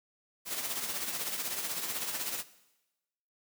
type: noise with tremolo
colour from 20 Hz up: white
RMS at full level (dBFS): -33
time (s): 0.45-2.44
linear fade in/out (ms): 50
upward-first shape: triangle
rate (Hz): 16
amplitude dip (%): 60
effects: noise-tail reverb RT60 1.0 s tail -17 dB re dry + high-pass 150 Hz 12 dB/octave